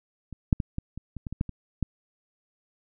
clicks, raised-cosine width 5 ms, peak -26 / -6 / -15 / -17 / -24 / -24 / -21 / -21 / -13 / -23 / -13 dBFS, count 11, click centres 0.327 / 0.528 / 0.602 / 0.784 / 0.976 / 1.167 / 1.268 / 1.326 / 1.411 / 1.493 / 1.827 s, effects none

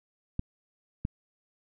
clicks, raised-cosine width 5 ms, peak -17 dBFS, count 2, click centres 0.394 / 1.051 s, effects none

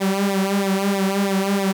sawtooth tone with flanger, 196 Hz, G3, in tune, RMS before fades -20 dBFS, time 0-1.73 s, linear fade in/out 20 ms, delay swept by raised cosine 0.66 to 4.56 ms, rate 3.1 Hz, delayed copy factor -0.9, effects none

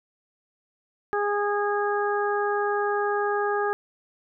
harmonic tone, 410.8 Hz, G#4, 19 cents flat, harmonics 1 / 2 / 3 / 4, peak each -25 / -28 / -30 / -31 dBFS, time 1.13-3.73 s, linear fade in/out 0 ms, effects none

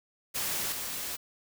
white noise with level steps, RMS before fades -32 / -36 dBFS, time 0.34-1.17 s, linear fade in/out 20 ms, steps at 0.72 s, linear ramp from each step 2 ms, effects none

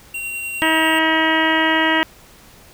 square tone with tremolo, 2749 Hz, F7, 28 cents flat, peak -24 dBFS, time 0.14-0.99 s, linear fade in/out 5 ms, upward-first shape triangle, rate 10 Hz, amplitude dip 25%
harmonic tone, 319.2 Hz, D#4, 44 cents sharp, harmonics 1 / 2 / 3 / 4 / 5 / 6 / 7 / 8 / 9 / 10, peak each -20 / -24 / -21 / -27 / -24 / -19 / -28 / -31 / -24 / -29 dBFS, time 0.62-2.03 s, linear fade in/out 0 ms
effects pink hiss -46 dBFS RMS until 2.73 s

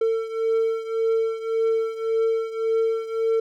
triangle beating tone pair, 449.6 / 451.4 Hz, A4 / A4, +37 / +44 cents, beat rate 1.8 Hz, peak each -20 / -24 dBFS, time 0.01-3.4 s, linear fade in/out 5 ms, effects none

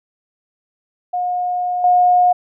sine tone with level steps, 719 Hz, F#5, 50 cents flat, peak -17 / -9 dBFS, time 1.13-2.33 s, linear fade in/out 10 ms, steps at 1.84 s, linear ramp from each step 2 ms, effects none

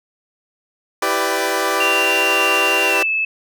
15% pulse chord, E minor seventh, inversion none, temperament equal with one note detuned, 329.6 / 392 / 499 / 587.3 Hz, E4 / G4 / B4 / D5, 0 / 0 / +18 / 0 cents, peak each -19 / -15 / -16 / -16 dBFS, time 1.02-3.03 s, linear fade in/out 5 ms
sine tone with pitch glide, 2766 to 2611 Hz, F7 to E7, -17 to -17 cents, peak -16 dBFS, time 1.8-3.25 s, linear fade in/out 5 ms, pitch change -100 cents, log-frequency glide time 2.85-3.09 s
effects none

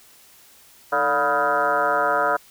sine tone with frequency modulation, 987.8 Hz, B5, in tune, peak -17 dBFS, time 0.92-2.37 s, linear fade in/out 10 ms, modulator 136 Hz, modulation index 3.7, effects white hiss -51 dBFS RMS until 2.5 s

